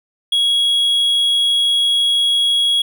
triangle tone, 3322 Hz, G#7, in tune, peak -11 dBFS, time 0.32-2.82 s, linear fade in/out 5 ms, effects none

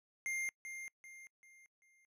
square tone with echo, 2111 Hz, C7, 15 cents sharp, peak -37 dBFS, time 0.26-0.49 s, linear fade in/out 0 ms, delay 390 ms, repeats 4, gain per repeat -8 dB, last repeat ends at 2.05 s, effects noise-tail reverb RT60 0.1 s tail -26 dB re dry + low-pass 12000 Hz 12 dB/octave

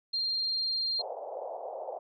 sine tone, 4193 Hz, C8, 3 cents sharp, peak -28 dBFS, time 0.13-1.02 s, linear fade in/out 10 ms
pink band-pass noise, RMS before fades -39 dBFS, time 0.99-1.99 s, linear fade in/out 5 ms, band 490 to 800 Hz, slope 48 dB/octave
effects none

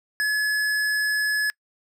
triangle tone with hard clipping, 1704 Hz, G#6, 44 cents sharp, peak -22 dBFS, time 0.2-1.5 s, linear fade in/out 0 ms, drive 17 dB, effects noise-tail reverb RT60 0.1 s tail -26 dB re dry

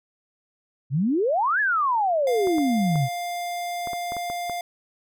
sine exponential two-way sweep, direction up then down, 122.9 to 1752 to 122.9 Hz, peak -19 dBFS, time 0.9-3.09 s, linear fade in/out 50 ms, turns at 1.6 s
square tone, 701 Hz, F5, 6 cents sharp, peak -28 dBFS, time 2.27-4.61 s, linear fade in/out 2 ms
clicks, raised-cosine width 1 ms, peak -21 dBFS, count 9, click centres 2.472 / 2.583 / 2.957 / 3.873 / 3.933 / 4.121 / 4.167 / 4.3 / 4.497 s
effects none

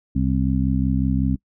harmonic tone, 65.41 Hz, C2, in tune, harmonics 1 / 2 / 3 / 4, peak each -23 / -23 / -23 / -23 dBFS, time 0.15-1.36 s, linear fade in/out 10 ms, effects noise-tail reverb RT60 0.1 s tail -24 dB re dry

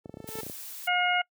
sawtooth tone with exponential growth, 441.6 Hz, A4, 6 cents sharp, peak -30 dBFS, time 0.04-0.41 s, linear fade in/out 5 ms, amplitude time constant 79 ms
clicks, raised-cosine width 2 ms, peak -26 dBFS, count 12, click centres 0.058 / 0.095 / 0.141 / 0.171 / 0.203 / 0.243 / 0.289 / 0.355 / 0.387 / 0.433 / 0.466 / 0.498 s
blue noise, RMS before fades -41 dBFS, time 0.27-0.88 s, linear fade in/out 10 ms
harmonic tone, 717 Hz, F5, 45 cents sharp, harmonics 1 / 2 / 3 / 4, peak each -27 / -28 / -28 / -31 dBFS, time 0.87-1.22 s, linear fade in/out 10 ms
effects noise-tail reverb RT60 0.1 s tail -25 dB re dry + high-pass 100 Hz 12 dB/octave

